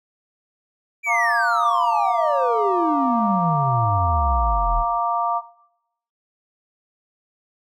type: exponential sweep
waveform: triangle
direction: down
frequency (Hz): 2374 to 36.83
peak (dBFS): -18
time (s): 1.03-4.85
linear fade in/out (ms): 50
type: chord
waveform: sine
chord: Bb major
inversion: second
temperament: equal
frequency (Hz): 698.5 / 932.3 / 1174.7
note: F5 / Bb5 / D6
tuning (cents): 0 / 0 / 0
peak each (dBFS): -23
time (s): 1.06-5.42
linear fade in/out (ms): 50
effects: noise-tail reverb RT60 0.8 s tail -17 dB re dry